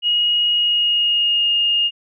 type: tone with pitch glide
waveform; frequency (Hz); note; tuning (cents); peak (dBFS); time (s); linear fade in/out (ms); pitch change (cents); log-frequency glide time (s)
sine; 2884 to 2839; F#7 to F7; -45 to +28; -14; 0.02-1.91; 50; -27; 0.52-1.54
effects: none